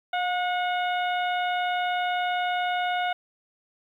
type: harmonic tone with a mistuned harmonic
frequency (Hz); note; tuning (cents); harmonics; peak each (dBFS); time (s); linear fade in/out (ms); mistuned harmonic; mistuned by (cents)
727; F#5; -31; 1 / 2 / 3 / 4 / 5; -25 / -31 / -35 / -37 / -39; 0.13-3.13; 5; 1; -24
effects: 10-bit